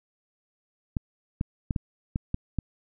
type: clicks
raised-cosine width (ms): 5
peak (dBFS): -14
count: 7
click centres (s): 0.968 / 1.411 / 1.708 / 1.762 / 2.159 / 2.344 / 2.587
effects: none